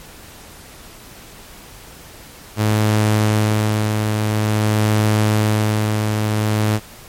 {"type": "tone with tremolo", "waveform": "sawtooth", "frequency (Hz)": 107.1, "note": "A2", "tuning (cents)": -46, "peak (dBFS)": -9, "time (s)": [2.56, 6.8], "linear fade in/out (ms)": 50, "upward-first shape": "sine", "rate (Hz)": 0.49, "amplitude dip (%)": 35, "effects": ["pink hiss -40 dBFS RMS until 7.08 s", "MP3 64 kbps"]}